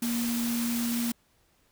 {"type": "tone in noise", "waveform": "sine", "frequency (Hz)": 235.9, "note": "A#3", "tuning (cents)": 21, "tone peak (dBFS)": -27, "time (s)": [0.02, 1.12], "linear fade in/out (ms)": 5, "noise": "white", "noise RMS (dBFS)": -35, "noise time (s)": [0.02, 1.12], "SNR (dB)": 5, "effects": ["pink hiss -67 dBFS RMS until 1.71 s"]}